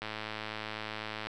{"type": "click train", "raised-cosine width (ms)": 0.3, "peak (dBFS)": -21, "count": 136, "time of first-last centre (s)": [0.02, 1.27], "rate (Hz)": 108, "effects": []}